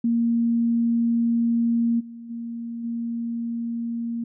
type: tone with level steps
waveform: sine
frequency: 233.1 Hz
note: A#3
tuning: in tune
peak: -18 / -36 / -29 / -25 dBFS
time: 0.04-4.24 s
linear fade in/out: 5 ms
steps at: 1.99 / 2.29 / 2.83 s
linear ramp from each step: 20 ms
effects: none